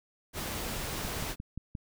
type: noise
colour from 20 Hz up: pink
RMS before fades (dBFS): -36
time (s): 0.33-1.36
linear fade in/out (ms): 50
type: click train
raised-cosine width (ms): 5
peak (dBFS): -25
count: 5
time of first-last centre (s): 1.05-1.752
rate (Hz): 5.7
effects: none